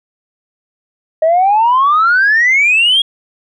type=exponential sweep; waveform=sine; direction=up; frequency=622.3 to 3322 Hz; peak=-6 dBFS; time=1.22-3.02 s; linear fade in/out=5 ms; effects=tanh soft clip ceiling -4 dBFS